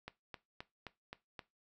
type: click train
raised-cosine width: 0.3 ms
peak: -28 dBFS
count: 6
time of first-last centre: 0.08-1.392 s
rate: 3.81 Hz
effects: noise-tail reverb RT60 0.2 s tail -17 dB re dry